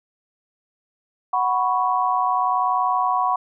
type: chord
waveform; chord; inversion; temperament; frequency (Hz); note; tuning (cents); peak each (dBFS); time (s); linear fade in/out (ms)
sine; F# suspended fourth; none; equal; 740 / 987.8 / 1108.7; F#5 / B5 / C#6; 0 / 0 / 0; -22; 1.33-3.36; 5
effects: none